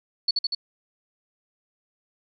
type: tone with echo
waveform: sine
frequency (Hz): 4435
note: C#8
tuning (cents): 0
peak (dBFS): -18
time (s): 0.28-0.31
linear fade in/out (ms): 5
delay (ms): 80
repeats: 3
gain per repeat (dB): -2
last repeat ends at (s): 0.55
effects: none